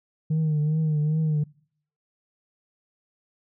sine tone with vibrato, 154 Hz, D#3, 17 cents flat, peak -18 dBFS, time 0.3-1.44 s, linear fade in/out 10 ms, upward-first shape triangle, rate 2.5 Hz, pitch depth 66 cents each way, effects noise-tail reverb RT60 0.6 s tail -26 dB re dry + tanh soft clip ceiling -19 dBFS

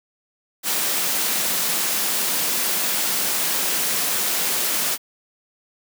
white high-pass noise, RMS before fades -22 dBFS, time 0.63-4.98 s, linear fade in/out 50 ms, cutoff 150 Hz, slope 48 dB/octave, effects none

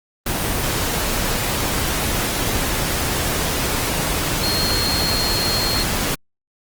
sine tone in noise, 4258 Hz, C8, 30 cents sharp, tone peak -21 dBFS, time 4.43-5.83 s, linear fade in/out 5 ms, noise pink, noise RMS -21 dBFS, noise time 0.26-6.15 s, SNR -3 dB, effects Opus 24 kbps

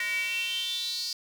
square tone with high-pass filter sweep, 208 Hz, G#3, 3 cents sharp, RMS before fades -31 dBFS, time 0-1.13 s, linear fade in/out 2 ms, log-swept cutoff 2000 to 4800 Hz, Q 8.7, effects none

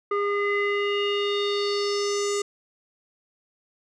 square tone with low-pass filter sweep, 406.7 Hz, G#4, 36 cents flat, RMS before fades -25 dBFS, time 0.11-2.42 s, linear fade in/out 5 ms, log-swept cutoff 1500 to 7400 Hz, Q 4.3, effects none

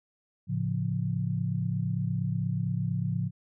sine chord, A augmented, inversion none, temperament equal, 110 / 138.59 / 174.61 Hz, A2 / C#3 / E#3, 0 / 0 / 0 cents, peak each -31 dBFS, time 0.47-3.31 s, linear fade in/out 50 ms, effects none

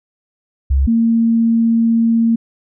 sine tone pair in turn, 67.8 / 229 Hz, C#2 / A#3, -38 / -31 cents, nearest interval octave + major sixth, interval 2107 cents, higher second, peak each -10 dBFS, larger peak neither, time 0.7-0.87 / 0.87-2.36 s, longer second, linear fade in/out 10 ms, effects none

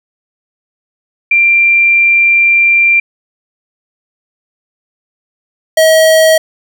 sine / square tone pair in turn, 2370 / 638.2 Hz, D7 / D#5, +15 / +44 cents, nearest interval octave + major seventh, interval 2271 cents, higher first, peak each -5 dBFS, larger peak neither, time 1.31-3 / 5.77-6.38 s, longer first, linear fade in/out 5 ms, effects none

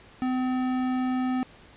sine tone with tanh clipping, 255.5 Hz, C4, 41 cents flat, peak -26 dBFS, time 0.22-1.43 s, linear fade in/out 0 ms, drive 17 dB, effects pink hiss -52 dBFS RMS until 1.76 s + resampled to 8000 Hz

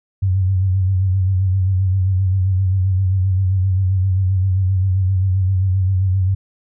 sine tone with vibrato, 94.3 Hz, F#2, 33 cents sharp, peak -13 dBFS, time 0.22-6.35 s, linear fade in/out 10 ms, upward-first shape sine, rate 7.6 Hz, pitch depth 56 cents each way, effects none

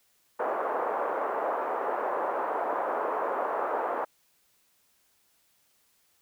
pink band-pass noise, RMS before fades -30 dBFS, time 0.39-4.05 s, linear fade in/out 10 ms, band 460 to 1200 Hz, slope 24 dB/octave, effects white hiss -68 dBFS RMS until 6.21 s

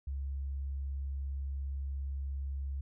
sine tone, 68.6 Hz, C#2, 17 cents flat, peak -34 dBFS, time 0.07-2.81 s, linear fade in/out 5 ms, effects none

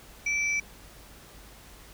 sine tone pair together, 2321 / 5849 Hz, D7 / F#8, -21 / -21 cents, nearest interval octave + major third, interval 1600 cents, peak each -25 / -36 dBFS, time 0.26-0.6 s, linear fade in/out 5 ms, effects added 50 Hz sine -53 dBFS peak until 1.93 s + pink hiss -51 dBFS RMS until 1.93 s

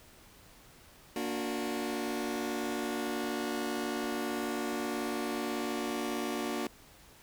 sawtooth chord, Bb augmented, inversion none, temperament just, 233.1 / 291.4 / 364.2 Hz, Bb3 / D4 / F#4, 0 / -13 / -27 cents, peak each -33 dBFS, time 1.16-6.67 s, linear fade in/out 2 ms, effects pink hiss -57 dBFS RMS until 7.22 s

